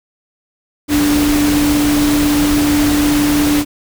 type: tone in noise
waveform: sine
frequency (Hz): 293.7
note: D4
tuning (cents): 0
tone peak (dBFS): -11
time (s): 0.88-3.65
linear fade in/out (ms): 50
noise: pink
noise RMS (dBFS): -19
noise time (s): 0.88-3.65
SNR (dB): +5
effects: none